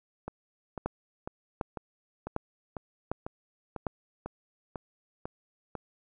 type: two click trains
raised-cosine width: 1 ms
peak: -16 / -22 dBFS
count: 5 / 12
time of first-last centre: 0.86-3.868 / 0.28-5.753 s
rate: 1.33 / 2.01 Hz
effects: none